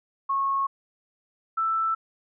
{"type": "tone pair in turn", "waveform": "sine", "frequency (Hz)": [1095, 1324.6], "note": ["C#6", "E6"], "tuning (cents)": [-22, 8], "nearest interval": "minor third", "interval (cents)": 330, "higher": "second", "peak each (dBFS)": -22, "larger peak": "neither", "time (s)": [[0.29, 0.67], [1.57, 1.95]], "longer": "neither", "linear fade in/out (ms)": 10, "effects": []}